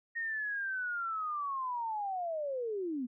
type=linear sweep; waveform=sine; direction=down; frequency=1864.7 to 233.1 Hz; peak=-33 dBFS; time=0.15-3.07 s; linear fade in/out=20 ms; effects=none